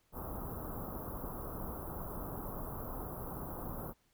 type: band-stop noise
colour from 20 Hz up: pink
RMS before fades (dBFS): -42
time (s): 0.12-3.94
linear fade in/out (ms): 50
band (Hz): 1300 to 12000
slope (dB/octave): 48
effects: pink hiss -74 dBFS RMS until 4.13 s